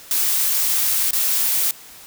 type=noise with dropouts; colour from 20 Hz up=blue; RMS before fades=-19 dBFS; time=0.11-1.71 s; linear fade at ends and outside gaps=1 ms; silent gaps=1.109-1.131 s; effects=white hiss -42 dBFS RMS until 2.06 s